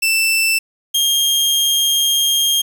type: tone pair in turn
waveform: sawtooth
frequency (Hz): 2663 / 3223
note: E7 / G7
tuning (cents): +17 / +47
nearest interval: minor third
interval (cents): 330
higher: second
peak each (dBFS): -10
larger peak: neither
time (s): 0.02-0.59 / 0.94-2.62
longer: second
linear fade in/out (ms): 10
effects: 7-bit